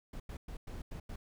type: noise bursts at uneven times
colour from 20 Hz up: brown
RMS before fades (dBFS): -43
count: 6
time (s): 0.13-0.2 / 0.29-0.37 / 0.48-0.57 / 0.67-0.82 / 0.91-1 / 1.09-1.16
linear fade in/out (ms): 5
effects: none